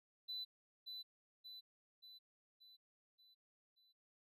triangle tone with echo, 3997 Hz, B7, 20 cents sharp, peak -40 dBFS, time 0.28-0.45 s, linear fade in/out 20 ms, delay 580 ms, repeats 6, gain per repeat -5 dB, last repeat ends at 3.93 s, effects tanh soft clip ceiling -39 dBFS + resampled to 32000 Hz

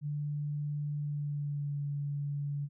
sine tone with pitch glide, 147 to 143.56 Hz, D3 to D3, +2 to -39 cents, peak -32 dBFS, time 0.01-2.69 s, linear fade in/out 50 ms, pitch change -41 cents, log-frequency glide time 0.98-1.79 s, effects none

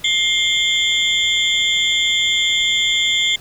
sine tone cluster, 2111 / 3131 / 3304 / 3518 / 7120 Hz, C7 / G7 / G#7 / A7 / A8, +15 / -3 / -10 / -1 / +20 cents, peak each -19 / -23 / -21 / -19 / -27 dBFS, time 0.04-3.36 s, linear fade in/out 5 ms, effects pink hiss -42 dBFS RMS until 3.4 s

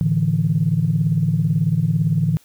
sine chord, A suspended fourth, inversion none, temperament equal, 110 / 146.83 / 164.81 Hz, A2 / D3 / E3, 0 / 0 / 0 cents, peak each -22 / -19 / -18 dBFS, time 0.01-2.37 s, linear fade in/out 0 ms, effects tanh soft clip ceiling -6 dBFS + white hiss -54 dBFS RMS until 2.44 s

